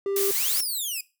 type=tone; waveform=triangle; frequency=395.5 Hz; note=G4; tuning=15 cents sharp; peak=-22 dBFS; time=0.06-0.31 s; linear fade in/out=2 ms
type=noise; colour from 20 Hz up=blue; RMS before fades=-26 dBFS; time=0.16-0.61 s; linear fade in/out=5 ms
type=exponential two-way sweep; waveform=5% pulse; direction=up then down; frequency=1909 to 5588 to 2429 Hz; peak=-20 dBFS; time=0.35-1.01 s; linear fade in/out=5 ms; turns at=0.6 s
effects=noise-tail reverb RT60 0.3 s tail -21 dB re dry